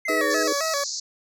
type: linear sweep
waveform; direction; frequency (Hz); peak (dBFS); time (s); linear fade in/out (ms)
triangle; down; 2100 to 1638; -24; 0.05-0.43; 5
type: tone with vibrato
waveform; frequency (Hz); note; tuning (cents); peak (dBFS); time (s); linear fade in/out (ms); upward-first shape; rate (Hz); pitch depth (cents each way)
20% pulse; 603; D5; +46; -19; 0.08-0.84; 5; square; 3.8; 110
type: chord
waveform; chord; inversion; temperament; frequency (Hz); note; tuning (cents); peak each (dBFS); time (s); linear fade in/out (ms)
sine; G# minor; second; equal; 311.1 / 415.3 / 493.9; D#4 / G#4 / B4; 0 / 0 / 0; -28; 0.09-0.53; 5
type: band-pass noise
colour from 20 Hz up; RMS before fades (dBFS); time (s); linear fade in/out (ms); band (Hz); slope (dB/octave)
white; -31; 0.3-1; 5; 4200 to 7000; 96
effects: none